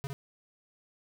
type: tone with echo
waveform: square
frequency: 138.59 Hz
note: C#3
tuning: in tune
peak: -34 dBFS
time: 0.04-0.07 s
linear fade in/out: 0 ms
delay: 60 ms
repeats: 1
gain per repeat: -3 dB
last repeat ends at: 0.13 s
effects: none